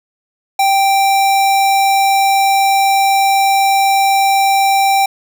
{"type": "tone", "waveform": "square", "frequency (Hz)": 784, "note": "G5", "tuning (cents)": 0, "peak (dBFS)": -10, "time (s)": [0.59, 5.06], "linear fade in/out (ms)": 5, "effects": []}